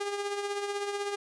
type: tone with tremolo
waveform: sawtooth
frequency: 405.2 Hz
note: G#4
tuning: 43 cents flat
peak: -25 dBFS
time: 0-1.16 s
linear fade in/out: 10 ms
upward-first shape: triangle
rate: 16 Hz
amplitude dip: 55%
effects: resampled to 22050 Hz